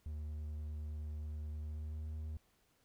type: tone with pitch glide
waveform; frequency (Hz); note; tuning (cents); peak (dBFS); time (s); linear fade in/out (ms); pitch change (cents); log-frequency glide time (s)
triangle; 75.8 to 77.53; D#2 to D#2; -45 to -6; -38; 0.06-2.37; 0; +39; 1.56-2.12
effects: pink hiss -74 dBFS RMS until 2.84 s